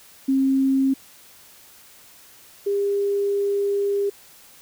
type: tone pair in turn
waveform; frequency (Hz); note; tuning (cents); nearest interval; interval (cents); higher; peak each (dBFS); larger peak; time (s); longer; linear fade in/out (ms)
sine; 268.3 / 402; C4 / G4; +44 / +44; perfect fifth; 700; second; -16 / -19; first; 0.28-0.94 / 2.66-4.1; second; 10
effects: white hiss -49 dBFS RMS until 4.61 s